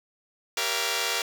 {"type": "chord", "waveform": "5% pulse", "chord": "G diminished seventh", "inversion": "none", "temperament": "just", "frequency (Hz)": [392, 470.4, 564.5, 677.4], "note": ["G4", "Bb4", "Db5", "Fb5"], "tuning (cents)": [0, 16, 31, 47], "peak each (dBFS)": [-22, -18, -23, -20], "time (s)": [0.57, 1.22], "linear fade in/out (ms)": 2, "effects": []}